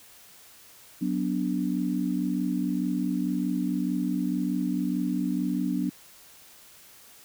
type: chord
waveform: sine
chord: B minor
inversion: second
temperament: equal with one note detuned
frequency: 185 / 246.9 / 291.6 Hz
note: F#3 / B3 / D4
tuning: 0 / 0 / -12 cents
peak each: -29 dBFS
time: 1.01-5.9 s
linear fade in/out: 10 ms
effects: white hiss -52 dBFS RMS until 7.24 s